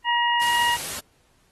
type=harmonic tone; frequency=952 Hz; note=A#5; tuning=36 cents sharp; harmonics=1 / 2 / 3; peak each=-21 / -24 / -26 dBFS; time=0.04-0.78 s; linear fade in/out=50 ms
type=noise; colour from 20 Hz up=white; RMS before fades=-31 dBFS; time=0.41-1 s; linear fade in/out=10 ms
effects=pink hiss -63 dBFS RMS until 1.51 s + AAC 32 kbps